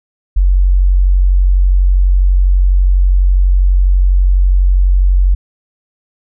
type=tone; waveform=sine; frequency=46.07 Hz; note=F#1; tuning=7 cents flat; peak=-6 dBFS; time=0.36-5.35 s; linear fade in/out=10 ms; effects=none